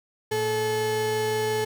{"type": "tone pair together", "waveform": "35% pulse", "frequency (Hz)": [114.4, 431.9], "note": ["A#2", "A4"], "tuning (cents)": [-32, -32], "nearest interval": "octave + major seventh", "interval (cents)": 2300, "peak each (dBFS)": [-32, -22], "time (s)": [0.31, 1.65], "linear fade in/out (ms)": 10, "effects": []}